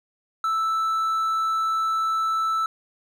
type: tone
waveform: triangle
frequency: 1318.5 Hz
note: E6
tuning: in tune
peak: -19 dBFS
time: 0.44-2.66 s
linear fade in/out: 2 ms
effects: none